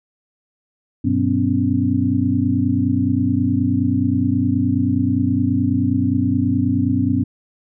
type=tone cluster; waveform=sine; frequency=98.1 / 123.3 / 186.3 / 250.3 / 279.8 Hz; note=G2 / B2 / F#3 / B3 / C#4; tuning=+2 / -2 / +12 / +23 / +16 cents; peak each=-21 / -25 / -26 / -19 / -20 dBFS; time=1.04-7.24 s; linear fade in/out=10 ms; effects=none